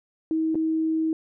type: tone with dropouts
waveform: sine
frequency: 319.4 Hz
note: D#4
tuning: 45 cents sharp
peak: -21 dBFS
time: 0.31-1.13 s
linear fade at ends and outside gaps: 1 ms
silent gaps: 0.546-0.554 s
effects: none